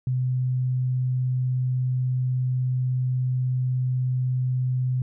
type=tone; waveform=sine; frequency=127.4 Hz; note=C3; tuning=46 cents flat; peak=-21 dBFS; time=0.07-5.02 s; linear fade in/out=2 ms; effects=none